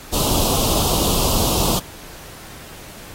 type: band-stop noise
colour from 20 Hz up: pink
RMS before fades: -19 dBFS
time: 0.12-1.8 s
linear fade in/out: 20 ms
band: 1200 to 2800 Hz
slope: 48 dB/octave
effects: pink hiss -39 dBFS RMS until 3.14 s + AAC 48 kbps

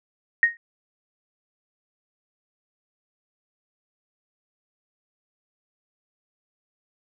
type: tone with exponential decay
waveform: sine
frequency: 1864.7 Hz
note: A#6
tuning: in tune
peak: -10 dBFS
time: 0.43-0.57 s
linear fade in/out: 1 ms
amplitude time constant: 30 ms
effects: none

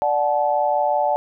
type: chord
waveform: sine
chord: D major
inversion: none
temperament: equal with one note detuned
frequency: 587.3 / 740 / 865.4 Hz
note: D5 / F#5 / A5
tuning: 0 / 0 / -29 cents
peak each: -21 dBFS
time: 0.02-1.16 s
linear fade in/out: 0 ms
effects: none

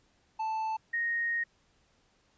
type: tone pair in turn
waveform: triangle / sine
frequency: 880 / 1864.7 Hz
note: A5 / A#6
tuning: 0 / 0 cents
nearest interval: octave + minor second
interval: 1300 cents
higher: second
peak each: -28 dBFS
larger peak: neither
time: 0.39-0.77 / 0.93-1.44 s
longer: second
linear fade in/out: 10 ms
effects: pink hiss -69 dBFS RMS until 2.37 s + resampled to 16000 Hz

